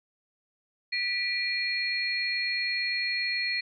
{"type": "tone cluster", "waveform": "sine", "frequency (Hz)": [1962, 2389, 4278], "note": ["B6", "D7", "C8"], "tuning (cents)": [-12, 29, 38], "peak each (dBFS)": -31, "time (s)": [0.92, 3.61], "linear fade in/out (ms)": 10, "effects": []}